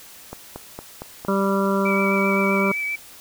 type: click train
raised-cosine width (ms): 1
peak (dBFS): -18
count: 5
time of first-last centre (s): 0.33-1.25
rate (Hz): 4.35
type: harmonic tone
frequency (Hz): 196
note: G3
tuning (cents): 0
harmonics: 1 / 2 / 3 / 5 / 6 / 7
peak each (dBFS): -21 / -24 / -26 / -28 / -29 / -29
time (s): 1.28-2.72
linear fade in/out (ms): 5
type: tone with vibrato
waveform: sine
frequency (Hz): 2300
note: D7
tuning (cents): -37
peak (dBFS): -23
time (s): 1.85-2.96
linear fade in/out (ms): 10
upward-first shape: sine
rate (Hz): 7.7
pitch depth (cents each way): 20
effects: white hiss -44 dBFS RMS until 3.2 s